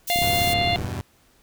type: high-pass noise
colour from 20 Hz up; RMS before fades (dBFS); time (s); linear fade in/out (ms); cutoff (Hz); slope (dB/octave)
white; -29; 0.07-0.54; 10; 5000; 12
type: harmonic tone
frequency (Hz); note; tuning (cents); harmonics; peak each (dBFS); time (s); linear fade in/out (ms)
699; F5; +1; 1 / 3 / 4 / 5 / 6; -22 / -27 / -28 / -29 / -30; 0.1-0.76; 0
type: click train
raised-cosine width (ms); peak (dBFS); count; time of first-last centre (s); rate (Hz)
3; -18; 25; 0.16-0.846; 35
type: chord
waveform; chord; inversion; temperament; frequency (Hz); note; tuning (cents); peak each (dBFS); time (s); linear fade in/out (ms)
sawtooth; E minor; none; equal; 82.41 / 98 / 123.47; E2 / G2 / B2; 0 / 0 / 0; -28; 0.22-1.01; 0
effects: pink hiss -59 dBFS RMS until 1.42 s